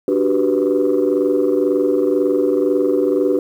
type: chord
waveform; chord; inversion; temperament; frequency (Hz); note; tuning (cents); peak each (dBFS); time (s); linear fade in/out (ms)
sine; G major seventh; second; equal; 293.7 / 370 / 392 / 493.9; D4 / F#4 / G4 / B4; 0 / 0 / 0 / 0; -18; 0.08-3.39; 2
effects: tanh soft clip ceiling -7 dBFS + 8-bit